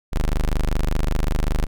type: tone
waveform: 30% pulse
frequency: 25.21 Hz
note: G0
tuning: 49 cents sharp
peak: -15 dBFS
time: 0.12-1.67 s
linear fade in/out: 20 ms
effects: none